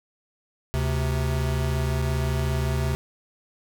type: tone pair together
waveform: square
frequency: 73.41 / 130.81 Hz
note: D2 / C3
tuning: 0 / 0 cents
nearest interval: minor seventh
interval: 1000 cents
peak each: -26 dBFS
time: 0.74-2.95 s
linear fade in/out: 0 ms
effects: none